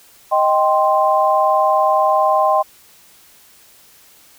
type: chord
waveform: sine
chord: C minor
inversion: first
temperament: equal with one note detuned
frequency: 624.1 / 784 / 1046.5 Hz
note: Eb5 / G5 / C6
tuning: +5 / 0 / 0 cents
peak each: -16 dBFS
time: 0.31-2.63 s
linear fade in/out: 20 ms
effects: white hiss -48 dBFS RMS until 4.38 s